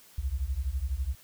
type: beating tone pair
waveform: sine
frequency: 60.4 / 72.4 Hz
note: B1 / D2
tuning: -38 / -24 cents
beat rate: 12 Hz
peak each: -31 dBFS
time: 0.18-1.15 s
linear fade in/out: 5 ms
effects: white hiss -56 dBFS RMS until 1.23 s